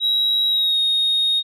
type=tone with pitch glide; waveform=sine; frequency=3854 to 3725 Hz; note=B7 to A#7; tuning=-43 to -2 cents; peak=-14 dBFS; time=0-1.43 s; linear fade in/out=50 ms; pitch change=-59 cents; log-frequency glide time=0.48-0.79 s; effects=tanh soft clip ceiling -13 dBFS